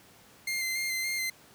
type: tone with vibrato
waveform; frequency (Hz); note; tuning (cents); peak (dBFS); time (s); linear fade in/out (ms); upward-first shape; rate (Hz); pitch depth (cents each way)
sawtooth; 2093; C7; 0; -26; 0.47-1.3; 5; square; 3.5; 17
effects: pink hiss -56 dBFS RMS until 1.54 s + high-pass 100 Hz 12 dB/octave